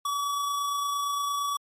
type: tone with amplitude modulation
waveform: square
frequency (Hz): 1140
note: C#6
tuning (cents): +48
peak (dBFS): -26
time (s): 0.05-1.57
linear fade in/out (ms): 5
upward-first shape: sine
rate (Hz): 28.7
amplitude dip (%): 25
effects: MP3 64 kbps